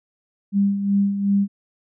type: tone with tremolo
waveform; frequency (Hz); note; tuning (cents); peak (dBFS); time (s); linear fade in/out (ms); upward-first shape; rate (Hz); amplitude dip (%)
sine; 199.6; G3; +32; -14; 0.52-1.48; 50; sine; 2.7; 60
effects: none